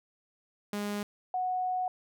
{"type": "tone pair in turn", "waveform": ["sawtooth", "sine"], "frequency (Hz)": [205.7, 736.4], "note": ["G#3", "F#5"], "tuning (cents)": [-16, -8], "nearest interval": "octave + minor seventh", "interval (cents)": 2208, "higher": "second", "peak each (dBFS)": -28, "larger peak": "neither", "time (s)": [[0.73, 1.03], [1.34, 1.88]], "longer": "second", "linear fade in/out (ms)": 2, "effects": []}